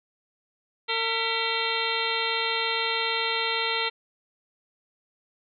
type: harmonic tone with a mistuned harmonic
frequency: 454.4 Hz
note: A#4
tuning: 44 cents flat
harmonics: 1 / 2 / 3 / 4 / 5 / 6 / 7 / 8 / 9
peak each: -33 / -33 / -33 / -33 / -33 / -33 / -33 / -33 / -33 dBFS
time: 0.88-3.9 s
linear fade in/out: 20 ms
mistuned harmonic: 4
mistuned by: +140 cents
effects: none